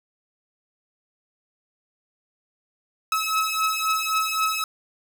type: beating tone pair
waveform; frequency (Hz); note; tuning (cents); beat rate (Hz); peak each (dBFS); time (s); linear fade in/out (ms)
sawtooth; 1289 / 1292.8; E6 / E6; -39 / -34; 3.8; -21; 3.12-4.64; 2
effects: none